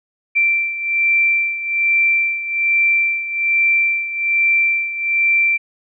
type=beating tone pair; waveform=sine; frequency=2349 / 2350.2 Hz; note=D7 / D7; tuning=0 / +1 cents; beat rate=1.2 Hz; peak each=-15 / -20 dBFS; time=0.35-5.58 s; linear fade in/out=20 ms; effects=none